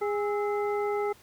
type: harmonic tone with a mistuned harmonic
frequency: 411.7 Hz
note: G#4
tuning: 15 cents flat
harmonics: 1 / 2 / 3 / 5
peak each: -27 / -33 / -37 / -41 dBFS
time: 0.01-1.13 s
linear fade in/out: 10 ms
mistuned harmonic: 3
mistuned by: +95 cents
effects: pink hiss -56 dBFS RMS until 1.22 s + high-pass 60 Hz 12 dB/octave